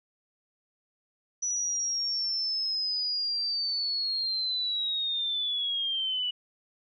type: linear sweep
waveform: sine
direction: down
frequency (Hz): 5920 to 2940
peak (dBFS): -27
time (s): 1.42-6.31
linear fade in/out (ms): 10
effects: none

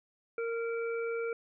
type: harmonic tone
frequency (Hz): 461.9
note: A#4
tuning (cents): -16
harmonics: 1 / 3 / 5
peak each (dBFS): -32 / -41 / -44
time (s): 0.38-1.33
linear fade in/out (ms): 2
effects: none

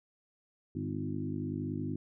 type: harmonic tone with a mistuned harmonic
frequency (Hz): 50.6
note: G#1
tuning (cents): -44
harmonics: 2 / 3 / 4 / 5 / 6 / 7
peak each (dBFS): -40 / -39 / -45 / -38 / -40 / -44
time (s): 0.75-1.96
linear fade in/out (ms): 5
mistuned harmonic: 6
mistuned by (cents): +28
effects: none

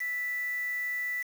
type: tone with quantisation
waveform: sine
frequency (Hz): 1975.5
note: B6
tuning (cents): 0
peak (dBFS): -30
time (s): 0-1.23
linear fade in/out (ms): 10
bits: 7
effects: none

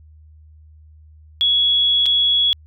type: tone with dropouts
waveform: sine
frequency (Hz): 3358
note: G#7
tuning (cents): +18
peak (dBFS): -13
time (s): 1.41-2.53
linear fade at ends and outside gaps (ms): 0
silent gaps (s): 2.058-2.063
effects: added 77 Hz sine -43 dBFS peak until 2.66 s

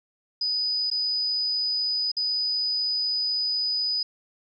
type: tone with dropouts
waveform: sine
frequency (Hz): 4978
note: D#8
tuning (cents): 0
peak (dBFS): -23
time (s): 0.41-4.03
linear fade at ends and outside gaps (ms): 5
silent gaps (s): 0.902-0.913 / 2.117-2.167
effects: none

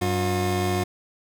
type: tone pair together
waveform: 25% pulse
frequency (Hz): 95.03 / 358.8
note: F#2 / F4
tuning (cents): +47 / +47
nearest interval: octave + major seventh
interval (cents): 2300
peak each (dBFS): -21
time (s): 0.01-0.84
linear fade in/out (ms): 10
effects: none

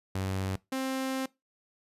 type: tone pair in turn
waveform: sawtooth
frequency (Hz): 95.4 / 264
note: G2 / C4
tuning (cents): -47 / +16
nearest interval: octave + tritone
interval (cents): 1763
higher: second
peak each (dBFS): -26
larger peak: neither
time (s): 0.15-0.56 / 0.72-1.26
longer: second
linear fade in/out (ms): 5
effects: noise-tail reverb RT60 0.2 s tail -21 dB re dry + resampled to 32000 Hz

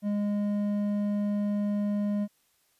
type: tone with hard clipping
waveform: sine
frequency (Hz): 205.5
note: G#3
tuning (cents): -18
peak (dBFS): -27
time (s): 0.02-2.28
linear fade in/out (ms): 50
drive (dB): 6
effects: white hiss -69 dBFS RMS until 2.79 s + resampled to 32000 Hz

